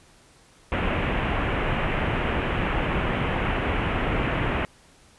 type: low-pass noise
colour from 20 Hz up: pink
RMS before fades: -25 dBFS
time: 0.72-4.65 s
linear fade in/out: 0 ms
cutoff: 2900 Hz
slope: 48 dB/octave
effects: pink hiss -55 dBFS RMS until 5.18 s + resampled to 24000 Hz